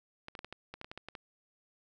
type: clicks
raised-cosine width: 0.3 ms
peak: -27 dBFS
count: 12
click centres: 0.284 / 0.352 / 0.391 / 0.446 / 0.526 / 0.74 / 0.814 / 0.845 / 0.915 / 0.976 / 1.086 / 1.152 s
effects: none

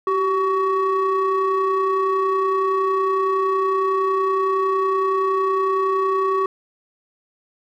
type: ring-modulated tone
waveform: triangle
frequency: 370.3 Hz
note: F#4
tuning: 1 cent sharp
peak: -12 dBFS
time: 0.07-6.46 s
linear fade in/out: 2 ms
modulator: 756 Hz
effects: none

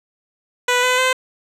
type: tone with pitch steps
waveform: 10% pulse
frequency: 493.9 / 504 / 514.3 Hz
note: B4 / B4 / C5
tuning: 0 / +35 / -30 cents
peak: -6 dBFS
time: 0.68-1.13 s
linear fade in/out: 5 ms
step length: 150 ms
effects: low-pass 9000 Hz 12 dB/octave

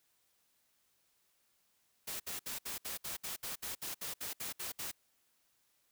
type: noise bursts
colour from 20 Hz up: white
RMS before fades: -41 dBFS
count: 15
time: 2.07-4.916 s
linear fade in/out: 10 ms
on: 130 ms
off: 64 ms
effects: white hiss -75 dBFS RMS until 5.91 s

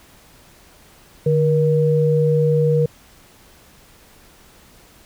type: tone pair together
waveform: sine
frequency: 150.06 / 476.4 Hz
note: D3 / A#4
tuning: +38 / +38 cents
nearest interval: octave + minor sixth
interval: 2000 cents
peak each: -16 dBFS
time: 1.26-2.86 s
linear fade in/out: 5 ms
effects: pink hiss -49 dBFS RMS until 5.05 s

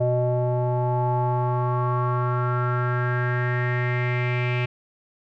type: tone with low-pass filter sweep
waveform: square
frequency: 123.47 Hz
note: B2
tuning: in tune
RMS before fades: -23 dBFS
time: 0-4.66 s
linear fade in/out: 10 ms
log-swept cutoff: 620 to 2500 Hz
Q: 5.5
effects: none

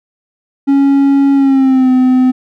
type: tone with pitch glide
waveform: triangle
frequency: 277.2 to 255.7 Hz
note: C#4 to C4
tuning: 0 to -40 cents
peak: -4 dBFS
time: 0.67-2.32 s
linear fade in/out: 20 ms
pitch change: -140 cents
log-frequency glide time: 1.34-1.91 s
effects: none

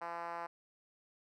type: tone with band-pass filter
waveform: 5% pulse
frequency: 170 Hz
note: F3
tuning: 46 cents flat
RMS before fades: -42 dBFS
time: 0.01-0.47 s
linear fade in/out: 10 ms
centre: 870 Hz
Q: 1.9
effects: none

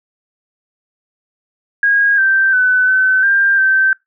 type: tone with pitch steps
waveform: sine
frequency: 1636 / 1563 / 1505 / 1523 / 1592 / 1552 Hz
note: G#6 / G6 / F#6 / F#6 / G6 / G6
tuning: -26 / -6 / +29 / +50 / +26 / -18 cents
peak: -9 dBFS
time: 1.83-3.93 s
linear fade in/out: 2 ms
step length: 350 ms
effects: noise-tail reverb RT60 0.2 s tail -26 dB re dry

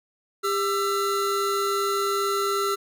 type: tone pair together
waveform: square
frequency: 398.7 / 1338.7 Hz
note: G4 / E6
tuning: +29 / +26 cents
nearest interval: octave + major sixth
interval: 2097 cents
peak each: -26 dBFS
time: 0.43-2.76 s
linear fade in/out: 20 ms
effects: none

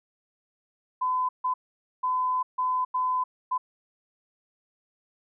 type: tone bursts at uneven times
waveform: sine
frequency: 1013 Hz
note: B5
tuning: 44 cents sharp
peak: -23 dBFS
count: 6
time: 1.01-1.29 / 1.44-1.54 / 2.03-2.43 / 2.58-2.85 / 2.94-3.24 / 3.51-3.58 s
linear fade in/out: 10 ms
effects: none

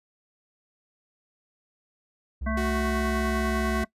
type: tone with pitch glide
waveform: triangle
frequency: 65.41 to 64.96 Hz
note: C2 to C2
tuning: 0 to -12 cents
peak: -27 dBFS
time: 2.41-3.84 s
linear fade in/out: 10 ms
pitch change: -12 cents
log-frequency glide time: 2.65-3.01 s
type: harmonic tone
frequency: 220 Hz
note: A3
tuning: in tune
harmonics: 1 / 3 / 5 / 7 / 9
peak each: -28 / -33 / -35 / -36 / -38 dBFS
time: 2.46-3.85 s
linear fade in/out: 10 ms
type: tone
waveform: sawtooth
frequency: 370 Hz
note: F#4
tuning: in tune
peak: -26 dBFS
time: 2.57-3.84 s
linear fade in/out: 5 ms
effects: noise-tail reverb RT60 0.1 s tail -21 dB re dry + resampled to 32000 Hz

